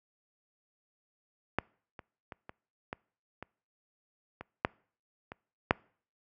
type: clicks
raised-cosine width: 0.5 ms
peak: -12 / -28 / -27 / -28 / -21 / -26 / -26 / -10 / -26 / -6 dBFS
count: 10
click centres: 1.586 / 1.992 / 2.322 / 2.494 / 2.929 / 3.426 / 4.41 / 4.649 / 5.319 / 5.709 s
effects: noise-tail reverb RT60 0.5 s tail -26 dB re dry + high-pass 60 Hz 12 dB/octave